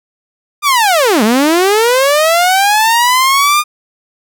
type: linear two-way sweep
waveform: sawtooth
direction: down then up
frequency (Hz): 1223 to 204.1 to 1223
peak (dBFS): -4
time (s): 0.62-3.64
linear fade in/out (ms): 50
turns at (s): 1.23
effects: none